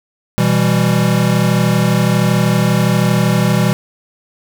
square chord, E minor, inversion second, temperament equal with one note detuned, 123.47 / 164.81 / 197.36 Hz, B2 / E3 / G3, 0 / 0 / +12 cents, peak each -16 dBFS, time 0.38-3.73 s, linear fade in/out 0 ms, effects none

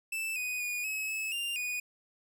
45% pulse tone with pitch steps, 2644 / 2489 / 2451 / 2568 / 2592 / 2792 / 2470 Hz, E7 / D#7 / D#7 / E7 / E7 / F7 / D#7, +5 / 0 / -27 / -46 / -30 / -1 / -13 cents, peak -32 dBFS, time 0.12-1.8 s, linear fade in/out 5 ms, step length 240 ms, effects none

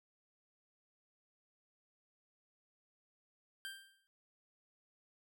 25% pulse tone with exponential decay, 1579 Hz, G6, 12 cents sharp, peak -37 dBFS, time 3.65-4.07 s, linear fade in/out 0 ms, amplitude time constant 90 ms, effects none

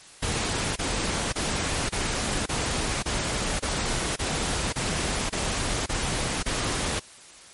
pink noise bursts, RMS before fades -27 dBFS, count 12, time 0.22-6.997 s, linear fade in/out 10 ms, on 540 ms, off 27 ms, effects white hiss -48 dBFS RMS until 7.53 s + MP3 48 kbps

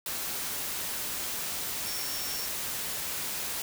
sine tone in noise, 5480 Hz, F8, 34 cents flat, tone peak -38 dBFS, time 1.86-2.46 s, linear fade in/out 2 ms, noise white, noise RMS -34 dBFS, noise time 0.06-3.62 s, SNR -7 dB, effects none

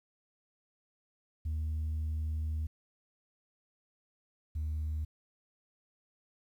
sine tone pair in turn, 78 / 77.1 Hz, D#2 / D#2, +5 / -15 cents, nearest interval unison, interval 20 cents, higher first, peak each -29 / -30 dBFS, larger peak first, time 1.45-2.67 / 4.55-5.05 s, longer first, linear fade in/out 10 ms, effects tanh soft clip ceiling -30 dBFS + 11-bit

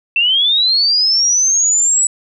sine linear sweep, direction up, 2654 to 7902 Hz, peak -10 dBFS, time 0.16-2.07 s, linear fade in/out 2 ms, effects none

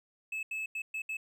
triangle tone bursts at uneven times, 2600 Hz, E7, 24 cents flat, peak -32 dBFS, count 5, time 0.32-0.43 / 0.51-0.66 / 0.75-0.82 / 0.94-1.02 / 1.09-1.17 s, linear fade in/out 5 ms, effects none

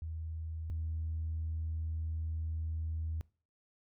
sine tone pair in turn, 80.3 / 80.02 Hz, E2 / D#2, -45 / +49 cents, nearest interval unison, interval 6 cents, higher first, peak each -37 / -33 dBFS, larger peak second, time 0.02-0.7 / 0.7-3.21 s, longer second, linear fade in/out 0 ms, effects noise-tail reverb RT60 0.4 s tail -23 dB re dry + tanh soft clip ceiling -29 dBFS

